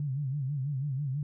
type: tone with vibrato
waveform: sine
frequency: 138.59 Hz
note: C#3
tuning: in tune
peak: -29 dBFS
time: 0-1.23 s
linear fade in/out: 2 ms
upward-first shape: sine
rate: 6.1 Hz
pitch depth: 130 cents each way
effects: none